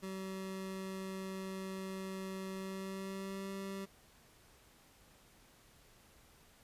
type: tone with pitch glide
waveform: 25% pulse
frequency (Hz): 190.6 to 194.83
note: G3 to G3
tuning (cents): -48 to -10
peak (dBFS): -37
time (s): 0.02-3.86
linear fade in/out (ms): 20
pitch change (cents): +38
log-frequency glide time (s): 2.52-3.51
effects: pink hiss -64 dBFS RMS until 6.63 s + resampled to 32000 Hz